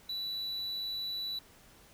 triangle tone, 3951 Hz, B7, in tune, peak -33 dBFS, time 0.09-1.39 s, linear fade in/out 5 ms, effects pink hiss -59 dBFS RMS until 1.93 s

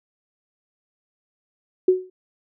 sine tone with exponential decay, 370 Hz, F#4, in tune, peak -9 dBFS, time 1.88-2.1 s, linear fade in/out 5 ms, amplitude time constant 47 ms, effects none

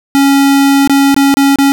square tone with dropouts, 277.2 Hz, C#4, in tune, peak -6 dBFS, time 0.15-1.72 s, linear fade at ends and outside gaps 0 ms, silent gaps 0.875-0.896 / 1.144-1.164 / 1.341-1.37 / 1.558-1.586 s, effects none

